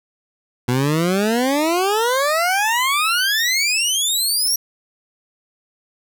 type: exponential sweep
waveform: 20% pulse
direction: up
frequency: 120.1 to 5770 Hz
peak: -11 dBFS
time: 0.68-4.56 s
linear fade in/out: 5 ms
effects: none